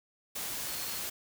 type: tone in noise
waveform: sine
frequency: 4300 Hz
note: C8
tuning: 47 cents sharp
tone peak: -46 dBFS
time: 0.67-0.99 s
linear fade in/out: 10 ms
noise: white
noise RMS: -37 dBFS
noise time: 0.35-1.1 s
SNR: -12 dB
effects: none